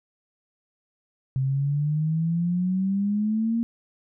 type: exponential sweep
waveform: sine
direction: up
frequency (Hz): 130.81 to 234.2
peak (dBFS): -21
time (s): 1.36-3.63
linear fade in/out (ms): 0
effects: none